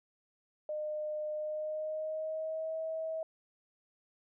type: tone with pitch glide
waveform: sine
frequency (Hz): 608 to 641.9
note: D#5 to E5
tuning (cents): -40 to -46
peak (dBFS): -34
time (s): 0.69-3.23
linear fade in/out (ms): 2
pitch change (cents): +94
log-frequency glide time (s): 1.33-2.77
effects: none